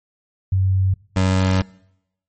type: tone pair in turn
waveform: sine / 25% pulse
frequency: 95 / 93.91 Hz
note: F#2 / F#2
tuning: +46 / +26 cents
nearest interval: unison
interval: 20 cents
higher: first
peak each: -14 / -11 dBFS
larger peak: second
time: 0.52-0.94 / 1.16-1.62 s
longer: second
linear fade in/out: 5 ms
effects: noise-tail reverb RT60 0.8 s tail -24 dB re dry + MP3 32 kbps